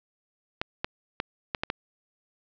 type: clicks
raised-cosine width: 0.3 ms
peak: -11 dBFS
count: 6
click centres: 0.615 / 0.845 / 1.201 / 1.548 / 1.635 / 1.701 s
effects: low-pass 5000 Hz 12 dB/octave